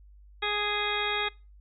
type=harmonic tone; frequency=415.3 Hz; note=G#4; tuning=in tune; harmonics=1 / 2 / 3 / 4 / 5 / 6 / 8 / 9; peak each=-35 / -35 / -35 / -35 / -35 / -35 / -35 / -35 dBFS; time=0.42-1.29 s; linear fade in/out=10 ms; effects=noise-tail reverb RT60 0.3 s tail -24 dB re dry + added 50 Hz sine -50 dBFS peak until 1.6 s